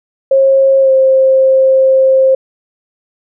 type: tone with pitch glide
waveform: sine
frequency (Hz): 539 to 529.1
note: C#5 to C5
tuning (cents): -49 to +19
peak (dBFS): -5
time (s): 0.31-2.35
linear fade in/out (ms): 5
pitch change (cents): -32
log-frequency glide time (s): 0.81-0.91
effects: none